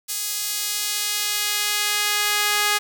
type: tone with high-pass filter sweep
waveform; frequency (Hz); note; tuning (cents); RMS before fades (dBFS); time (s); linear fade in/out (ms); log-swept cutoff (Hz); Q
sawtooth; 415.3; G#4; 0; -23; 0.08-2.79; 20; 6000 to 1400; 0.71
effects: none